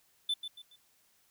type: tone with echo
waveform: triangle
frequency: 3520 Hz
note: A7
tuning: in tune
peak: -27 dBFS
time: 0.29-0.34 s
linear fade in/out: 5 ms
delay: 140 ms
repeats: 3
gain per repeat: -9 dB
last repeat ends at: 0.76 s
effects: white hiss -69 dBFS RMS until 1.3 s